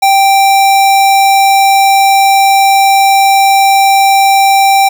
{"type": "tone", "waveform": "square", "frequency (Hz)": 784, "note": "G5", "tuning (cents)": 0, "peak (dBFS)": -5, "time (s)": [0.02, 4.89], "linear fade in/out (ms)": 10, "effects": ["7-bit"]}